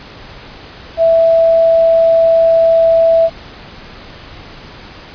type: tone with quantisation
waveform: sine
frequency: 659.3 Hz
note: E5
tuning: in tune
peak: -6 dBFS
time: 0.97-3.3 s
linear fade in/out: 50 ms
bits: 6
effects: pink hiss -34 dBFS RMS until 5.14 s + resampled to 11025 Hz